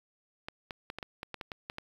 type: clicks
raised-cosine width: 0.3 ms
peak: -22 dBFS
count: 11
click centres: 0.485 / 0.708 / 0.901 / 0.986 / 1.028 / 1.231 / 1.343 / 1.412 / 1.518 / 1.699 / 1.784 s
effects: 8-bit